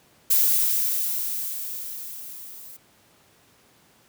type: noise with level ramp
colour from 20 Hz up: violet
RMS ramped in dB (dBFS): -18 to -43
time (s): 0.3-2.77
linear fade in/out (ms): 10
effects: pink hiss -58 dBFS RMS until 4.08 s + high-pass 100 Hz 12 dB/octave